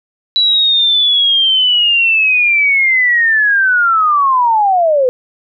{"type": "linear sweep", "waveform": "sine", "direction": "down", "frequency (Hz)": [3949, 489.1], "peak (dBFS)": -8, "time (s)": [0.36, 5.09], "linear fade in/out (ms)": 0, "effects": []}